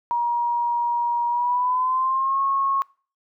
sine tone with pitch glide, 951 to 1092.4 Hz, A#5 to C#6, +34 to -26 cents, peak -19 dBFS, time 0.11-2.82 s, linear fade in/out 0 ms, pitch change +240 cents, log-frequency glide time 1.28-2.41 s, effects noise-tail reverb RT60 0.4 s tail -24 dB re dry

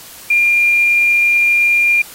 sine tone with quantisation, 2400 Hz, D7, 37 cents sharp, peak -9 dBFS, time 0.3-2.02 s, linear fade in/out 5 ms, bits 6, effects white hiss -36 dBFS RMS until 2.14 s + AAC 48 kbps

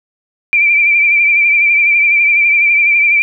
sine tone with vibrato, 2349 Hz, D7, in tune, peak -7 dBFS, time 0.53-3.22 s, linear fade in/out 0 ms, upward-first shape triangle, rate 12 Hz, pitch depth 54 cents each way, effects none

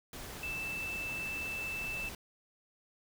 sine tone in noise, 2645 Hz, E7, 5 cents sharp, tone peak -36 dBFS, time 0.43-2.09 s, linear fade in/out 2 ms, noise pink, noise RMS -45 dBFS, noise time 0.13-2.15 s, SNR +6 dB, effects none

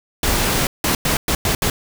pink noise bursts at uneven times, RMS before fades -18 dBFS, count 6, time 0.23-0.67 / 0.84-0.95 / 1.05-1.17 / 1.28-1.35 / 1.45-1.55 / 1.62-1.7 s, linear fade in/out 2 ms, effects none

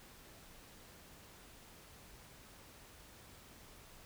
silence, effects pink hiss -58 dBFS RMS until 4.05 s

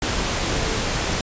sine tone in noise, 446.4 Hz, A4, 25 cents sharp, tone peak -31 dBFS, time 0.52-0.77 s, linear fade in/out 2 ms, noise pink, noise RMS -23 dBFS, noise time 0.02-1.21 s, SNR -11 dB, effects resampled to 16000 Hz

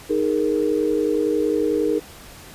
sine chord, D# suspended fourth, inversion none, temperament equal, 311.1 / 415.3 / 466.2 Hz, D#4 / G#4 / A#4, 0 / 0 / 0 cents, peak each -22 dBFS, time 0.09-2 s, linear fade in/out 20 ms, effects pink hiss -42 dBFS RMS until 2.54 s + resampled to 32000 Hz

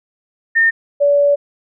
sine tone pair in turn, 1820 / 573.3 Hz, A#6 / D5, -42 / -42 cents, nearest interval octave + minor sixth, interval 2000 cents, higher first, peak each -9 dBFS, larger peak neither, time 0.55-0.71 / 1-1.36 s, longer second, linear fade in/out 20 ms, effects none

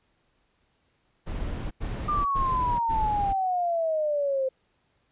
brown noise bursts, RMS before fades -31 dBFS, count 4, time 1.26-3.336 s, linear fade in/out 20 ms, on 450 ms, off 92 ms
sine exponential sweep, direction down, 1207 to 520 Hz, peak -23 dBFS, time 2.08-4.49 s, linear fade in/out 10 ms
effects pink hiss -70 dBFS RMS until 5.11 s + resampled to 8000 Hz

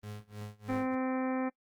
35% pulse tone with tremolo, 104.8 Hz, G#2, 16 cents sharp, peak -37 dBFS, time 0.03-0.95 s, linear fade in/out 5 ms, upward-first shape sine, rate 3.2 Hz, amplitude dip 95%
harmonic tone, 259.2 Hz, C4, 16 cents flat, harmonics 1 / 2 / 3 / 4 / 5 / 6 / 7 / 8 / 9, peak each -31 / -37 / -40 / -44 / -45 / -52 / -47 / -53 / -50 dBFS, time 0.68-1.5 s, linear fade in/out 20 ms
effects noise-tail reverb RT60 0.1 s tail -24 dB re dry + Opus 24 kbps

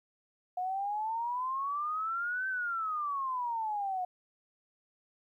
sine exponential two-way sweep, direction up then down, 719 to 1554 to 719 Hz, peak -31 dBFS, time 0.57-4.05 s, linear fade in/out 5 ms, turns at 2.48 s, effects 12-bit

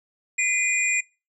sine tone cluster, 2044 / 2418 / 7400 Hz, C7 / D7 / A#8, -41 / +50 / -14 cents, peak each -26 / -22 / -25 dBFS, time 0.38-1.01 s, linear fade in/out 10 ms, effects noise-tail reverb RT60 0.3 s tail -26 dB re dry

